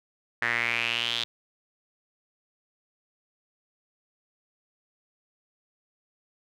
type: tone with band-pass filter sweep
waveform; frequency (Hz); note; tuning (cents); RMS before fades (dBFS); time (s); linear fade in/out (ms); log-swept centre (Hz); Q
sawtooth; 117.3; A#2; +11; -28; 0.42-1.24; 0; 1800 to 3600; 5.6
effects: none